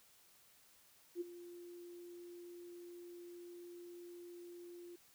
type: tone with ADSR envelope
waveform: sine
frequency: 349.2 Hz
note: F4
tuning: in tune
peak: -36 dBFS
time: 1.15-4.96 s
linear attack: 58 ms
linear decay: 20 ms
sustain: -14 dB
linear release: 7 ms
effects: white hiss -67 dBFS RMS until 5.14 s